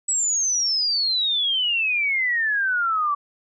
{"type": "exponential sweep", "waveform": "sine", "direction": "down", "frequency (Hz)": [7920, 1140], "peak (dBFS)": -19, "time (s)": [0.08, 3.15], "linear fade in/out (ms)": 10, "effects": []}